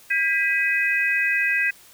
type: tone cluster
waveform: sine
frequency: 1613 / 1977 / 2525 Hz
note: G6 / B6 / D#7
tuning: +49 / +1 / +25 cents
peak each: -23 dBFS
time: 0.1-1.71 s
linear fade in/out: 10 ms
effects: white hiss -50 dBFS RMS until 1.93 s